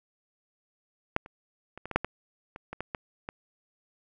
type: clicks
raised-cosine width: 0.5 ms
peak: -9 / -30 / -27 / -23 / -20 / -6 / -16 / -26 / -22 / -18 / -17 / -20 dBFS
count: 12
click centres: 1.164 / 1.261 / 1.776 / 1.856 / 1.913 / 1.96 / 2.046 / 2.561 / 2.73 / 2.806 / 2.948 / 3.289 s
effects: none